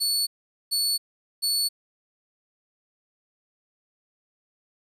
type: tone bursts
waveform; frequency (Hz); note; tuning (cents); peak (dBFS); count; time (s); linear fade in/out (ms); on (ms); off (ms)
sawtooth; 4435; C#8; 0; -19; 3; 0-1.69; 20; 270; 440
effects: resampled to 32000 Hz + 10-bit